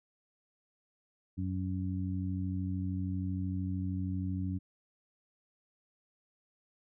harmonic tone, 93 Hz, F#2, 9 cents sharp, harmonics 1 / 2 / 3, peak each -34 / -37 / -39 dBFS, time 1.37-4.59 s, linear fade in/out 20 ms, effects none

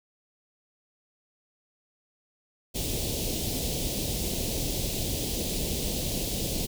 pink band-stop noise, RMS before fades -30 dBFS, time 2.74-6.67 s, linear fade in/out 20 ms, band 610 to 3000 Hz, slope 24 dB/octave, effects none

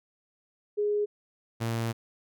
sine / sawtooth tone pair in turn, 415.3 / 114.77 Hz, G#4 / A#2, 0 / -27 cents, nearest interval octave + minor seventh, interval 2227 cents, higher first, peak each -24 dBFS, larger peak neither, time 0.77-1.06 / 1.6-1.93 s, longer second, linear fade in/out 20 ms, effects none

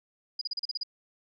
sine tone bursts, 4904 Hz, D#8, 26 cents flat, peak -29 dBFS, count 8, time 0.39-0.834 s, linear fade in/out 5 ms, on 24 ms, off 36 ms, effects none

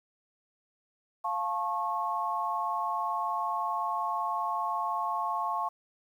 sine chord, F augmented, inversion none, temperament just, 698.5 / 873.1 / 1091.3 Hz, F5 / A5 / C#6, 0 / -14 / -27 cents, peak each -35 / -33 / -31 dBFS, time 1.24-5.69 s, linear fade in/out 10 ms, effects 10-bit

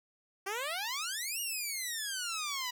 10% pulse exponential two-way sweep, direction up then down, 376.5 to 2900 to 967 Hz, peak -26 dBFS, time 0.46-2.71 s, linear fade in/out 10 ms, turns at 1.4 s, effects none

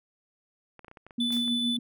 clicks, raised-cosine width 0.5 ms, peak -32 dBFS, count 10, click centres 0.793 / 0.846 / 0.882 / 0.914 / 0.972 / 1.066 / 1.108 / 1.306 / 1.367 / 1.48 s
sine tone with tremolo, 238.5 Hz, A#3, 40 cents sharp, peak -25 dBFS, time 1.18-1.79 s, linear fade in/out 5 ms, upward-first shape triangle, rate 6.5 Hz, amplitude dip 55%
triangle tone, 3492 Hz, A7, 14 cents flat, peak -26 dBFS, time 1.2-1.77 s, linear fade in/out 5 ms
white noise with exponential decay, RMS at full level -40 dBFS, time 1.32-1.57 s, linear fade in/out 2 ms, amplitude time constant 54 ms
effects none

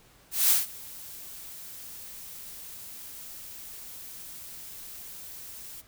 blue noise with ADSR envelope, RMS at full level -20 dBFS, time 0.31-5.82 s, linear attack 190 ms, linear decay 160 ms, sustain -23 dB, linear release 22 ms, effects pink hiss -58 dBFS RMS until 5.87 s

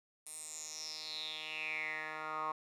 10% pulse tone with band-pass filter sweep, 155.56 Hz, D#3, in tune, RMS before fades -42 dBFS, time 0.26-2.52 s, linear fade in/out 5 ms, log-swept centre 9600 to 1100 Hz, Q 7.1, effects none

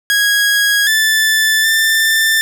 sawtooth tone with pitch steps, 1651 / 1756 / 1781 Hz, G#6 / A6 / A6, -11 / -4 / +21 cents, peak -7 dBFS, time 0.1-2.41 s, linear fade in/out 0 ms, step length 770 ms, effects none

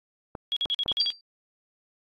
clicks, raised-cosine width 1 ms, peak -21 dBFS, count 4, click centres 0.352 / 0.658 / 0.861 / 0.917 s
sine tone bursts, 3322 Hz, G#7, in tune, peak -24 dBFS, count 7, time 0.52-1.104 s, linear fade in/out 0 ms, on 44 ms, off 46 ms
sine tone with exponential decay, 4699 Hz, D8, in tune, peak -18 dBFS, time 1-1.21 s, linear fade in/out 2 ms, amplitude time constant 45 ms
effects AAC 32 kbps

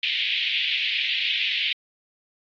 white band-pass noise, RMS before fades -25 dBFS, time 0.03-1.73 s, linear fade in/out 2 ms, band 2200 to 3600 Hz, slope 48 dB/octave, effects AAC 32 kbps

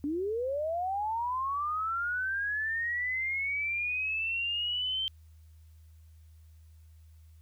sine linear sweep, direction up, 277.2 to 3136 Hz, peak -29 dBFS, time 0.04-5.08 s, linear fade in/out 0 ms, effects added 79 Hz sine -52 dBFS peak until 7.41 s + white hiss -72 dBFS RMS until 7.41 s

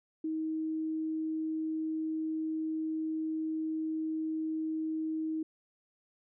sine tone, 316.3 Hz, D#4, 29 cents sharp, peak -31 dBFS, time 0.24-5.43 s, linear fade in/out 5 ms, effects none

